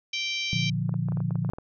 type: harmonic tone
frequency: 781 Hz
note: G5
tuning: 7 cents flat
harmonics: 3 / 4 / 5 / 6 / 7 / 8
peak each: -31 / -32 / -35 / -39 / -38 / -42 dBFS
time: 0.13-0.7 s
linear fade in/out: 5 ms
type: chord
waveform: sine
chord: Bb major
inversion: none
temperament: equal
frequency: 116.54 / 146.83 / 174.61 Hz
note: Bb2 / D3 / F3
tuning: 0 / 0 / 0 cents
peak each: -29 dBFS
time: 0.53-1.5 s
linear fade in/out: 0 ms
type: clicks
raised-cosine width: 1 ms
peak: -26 dBFS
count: 12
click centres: 0.893 / 0.941 / 1.086 / 1.121 / 1.172 / 1.204 / 1.308 / 1.356 / 1.448 / 1.492 / 1.535 / 1.585 s
effects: none